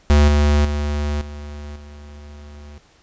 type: tone with level steps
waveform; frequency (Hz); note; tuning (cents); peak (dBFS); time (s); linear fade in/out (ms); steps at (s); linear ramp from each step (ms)
square; 73.42; D2; 0; -10 / -13 / -20 / -31 / -37; 0.1-2.78; 0; 0.28 / 0.65 / 1.21 / 1.76; 2
effects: pink hiss -54 dBFS RMS until 3.02 s + resampled to 16000 Hz